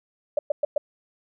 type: tone bursts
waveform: sine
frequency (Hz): 587.3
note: D5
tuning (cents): 0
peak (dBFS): -18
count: 4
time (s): 0.37-0.78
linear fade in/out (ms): 5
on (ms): 20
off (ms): 110
effects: none